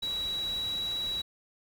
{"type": "tone in noise", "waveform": "sine", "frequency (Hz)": 3893, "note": "B7", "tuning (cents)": -26, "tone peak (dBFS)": -30, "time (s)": [0.02, 1.22], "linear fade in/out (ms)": 10, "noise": "pink", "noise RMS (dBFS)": -45, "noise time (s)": [0.02, 1.22], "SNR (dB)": 12, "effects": []}